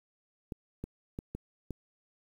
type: clicks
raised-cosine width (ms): 3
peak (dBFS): -24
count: 5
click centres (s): 0.522 / 0.84 / 1.189 / 1.35 / 1.707
effects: 9-bit